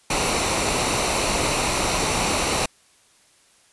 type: noise with comb filter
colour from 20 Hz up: pink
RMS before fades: -22 dBFS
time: 0.1-2.66 s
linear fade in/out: 5 ms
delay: 0.6 ms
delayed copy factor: -0.5
effects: white hiss -57 dBFS RMS until 3.72 s + resampled to 24000 Hz